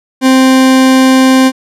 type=tone; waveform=40% pulse; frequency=261.6 Hz; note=C4; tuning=in tune; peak=-3 dBFS; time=0.21-1.52 s; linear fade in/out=50 ms; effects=low-pass 11000 Hz 12 dB/octave